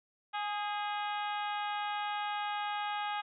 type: harmonic tone with a mistuned harmonic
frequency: 415.3 Hz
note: G#4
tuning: in tune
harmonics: 2 / 3 / 4 / 5 / 6 / 7 / 8 / 9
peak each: -35 / -40 / -43 / -47 / -47 / -48 / -47 / -52 dBFS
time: 0.33-3.22 s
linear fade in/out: 20 ms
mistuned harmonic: 4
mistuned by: -37 cents
effects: none